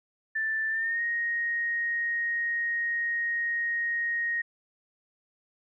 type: tone with pitch glide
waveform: sine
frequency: 1767 to 1871 Hz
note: A6 to A#6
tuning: +7 to +6 cents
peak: -26 dBFS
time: 0.35-4.42 s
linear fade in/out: 10 ms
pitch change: +99 cents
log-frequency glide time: 0.69-1.02 s
effects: none